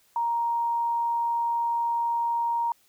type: tone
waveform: sine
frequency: 936 Hz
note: A#5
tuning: 7 cents sharp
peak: -23 dBFS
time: 0.16-2.72 s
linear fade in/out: 2 ms
effects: white hiss -63 dBFS RMS until 2.88 s